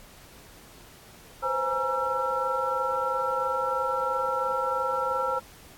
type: tone cluster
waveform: sine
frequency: 502 / 525 / 835 / 945 / 1348 Hz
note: B4 / C5 / G#5 / A#5 / E6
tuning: +28 / +6 / +9 / +23 / +38 cents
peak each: -36 / -30 / -34 / -32 / -28 dBFS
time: 1.42-5.4 s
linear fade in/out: 20 ms
effects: pink hiss -51 dBFS RMS until 5.77 s + AAC 64 kbps